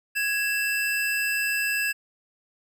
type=tone pair together; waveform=square; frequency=1661.2 / 2665 Hz; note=G#6 / E7; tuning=0 / +18 cents; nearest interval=minor sixth; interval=818 cents; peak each=-27 dBFS; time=0.15-1.93 s; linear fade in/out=20 ms; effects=none